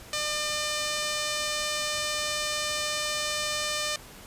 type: tone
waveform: 5% pulse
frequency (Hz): 601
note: D5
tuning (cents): +40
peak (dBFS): -16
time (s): 0.13-3.96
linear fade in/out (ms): 2
effects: pink hiss -47 dBFS RMS until 4.26 s + resampled to 32000 Hz